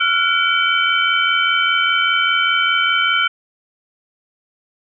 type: tone cluster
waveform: sine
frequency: 1363 / 1448 / 2297 / 3070 Hz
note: F6 / F#6 / D7 / G7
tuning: -43 / -38 / -39 / -37 cents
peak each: -19 dBFS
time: 0-3.28 s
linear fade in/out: 10 ms
effects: none